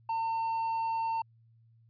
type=tone; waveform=triangle; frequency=905 Hz; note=A5; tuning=48 cents sharp; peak=-27 dBFS; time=0.09-1.22 s; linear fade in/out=5 ms; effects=added 114 Hz sine -59 dBFS peak until 1.89 s + resampled to 11025 Hz